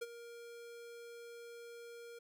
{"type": "tone with ADSR envelope", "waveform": "square", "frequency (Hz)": 470, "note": "A#4", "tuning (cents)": 14, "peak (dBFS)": -38, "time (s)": [0.01, 2.19], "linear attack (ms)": 12, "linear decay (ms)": 33, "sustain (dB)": -12, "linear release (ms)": 7, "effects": []}